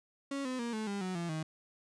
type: tone with pitch steps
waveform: 35% pulse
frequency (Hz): 277.2 / 255.7 / 235.8 / 217.5 / 200.6 / 185.01 / 170.64 / 157.38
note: C#4 / C4 / A#3 / A3 / G3 / F#3 / F3 / D#3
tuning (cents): 0 / -40 / +20 / -20 / +40 / 0 / -40 / +20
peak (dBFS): -33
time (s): 0.31-1.43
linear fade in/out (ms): 5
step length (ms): 140
effects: resampled to 22050 Hz